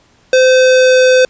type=tone with pitch glide; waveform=square; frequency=515 to 511.4 Hz; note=C5 to C5; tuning=-28 to -40 cents; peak=-6 dBFS; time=0.33-1.25 s; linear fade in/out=2 ms; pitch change=-12 cents; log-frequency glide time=0.43-1.01 s; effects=pink hiss -51 dBFS RMS until 1.29 s + resampled to 16000 Hz